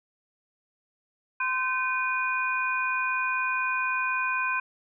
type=tone cluster; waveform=sine; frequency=1031 / 1538 / 2459 Hz; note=C6 / G6 / D#7; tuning=-26 / -33 / -21 cents; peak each=-29 dBFS; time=1.4-4.6 s; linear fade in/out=5 ms; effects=none